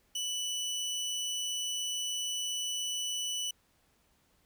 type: tone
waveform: 25% pulse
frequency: 2971 Hz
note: F#7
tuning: 6 cents sharp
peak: -29 dBFS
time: 0.15-3.51 s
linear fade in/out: 5 ms
effects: pink hiss -70 dBFS RMS until 4.45 s